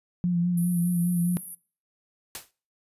sine tone with vibrato, 174.8 Hz, F3, 2 cents sharp, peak -21 dBFS, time 0.24-1.37 s, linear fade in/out 0 ms, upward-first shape sine, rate 4.9 Hz, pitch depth 34 cents each way
white band-pass noise, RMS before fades -41 dBFS, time 0.57-1.55 s, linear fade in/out 5 ms, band 10000 to 12000 Hz, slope 96 dB/octave
white noise with exponential decay, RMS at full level -32 dBFS, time 2.35-2.51 s, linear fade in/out 1 ms, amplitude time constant 34 ms
effects noise-tail reverb RT60 0.4 s tail -22 dB re dry + resampled to 32000 Hz

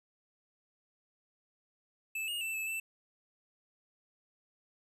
square tone with pitch steps, 2626 / 2852 / 2660 / 2611 / 2658 Hz, E7 / F7 / E7 / E7 / E7, -7 / +36 / +15 / -17 / +14 cents, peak -35 dBFS, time 2.15-2.8 s, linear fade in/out 5 ms, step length 130 ms, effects none

